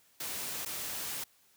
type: noise with dropouts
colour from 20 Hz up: white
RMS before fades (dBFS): -38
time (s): 0.2-1.24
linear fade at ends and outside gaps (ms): 5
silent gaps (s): 0.651-0.659
effects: white hiss -66 dBFS RMS until 1.56 s + high-pass 60 Hz 12 dB/octave